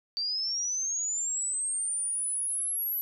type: linear sweep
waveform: sine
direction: up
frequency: 4600 to 11850 Hz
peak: -28 dBFS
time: 0.17-3.01 s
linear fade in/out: 0 ms
effects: none